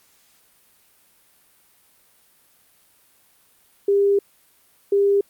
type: tone pair in turn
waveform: sine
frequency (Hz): 400.4 / 400.4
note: G4 / G4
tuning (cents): +37 / +37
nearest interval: unison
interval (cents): 0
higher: neither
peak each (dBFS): -14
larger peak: neither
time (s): 3.88-4.19 / 4.92-5.21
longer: first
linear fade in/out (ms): 5
effects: white hiss -58 dBFS RMS until 5.29 s + Opus 48 kbps